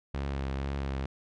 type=tone with vibrato; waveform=sawtooth; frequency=68.3 Hz; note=C#2; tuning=25 cents flat; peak=-27 dBFS; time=0.14-1.06 s; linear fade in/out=5 ms; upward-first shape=triangle; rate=2.1 Hz; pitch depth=35 cents each way; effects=low-pass 4000 Hz 12 dB/octave